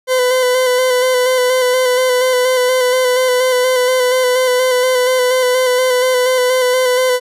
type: tone with vibrato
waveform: 40% pulse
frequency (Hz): 506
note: B4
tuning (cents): +42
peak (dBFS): -10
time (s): 0.07-7.2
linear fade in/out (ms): 50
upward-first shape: square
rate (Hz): 4.2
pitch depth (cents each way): 24
effects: resampled to 32000 Hz